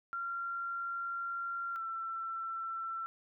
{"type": "tone pair in turn", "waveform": "sine", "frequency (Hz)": [1378, 1342.6], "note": ["F6", "E6"], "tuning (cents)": [-24, 31], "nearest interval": "unison", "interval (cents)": 45, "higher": "first", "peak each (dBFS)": [-35, -36], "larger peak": "first", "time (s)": [[0.13, 1.76], [1.76, 3.06]], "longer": "first", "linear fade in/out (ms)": 0, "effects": []}